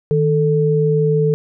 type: tone pair together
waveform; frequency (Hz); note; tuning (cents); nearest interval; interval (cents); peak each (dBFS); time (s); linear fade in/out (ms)
sine; 155.56 / 440; D#3 / A4; 0 / 0; octave + tritone; 1800; -15; 0.11-1.34; 0
effects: none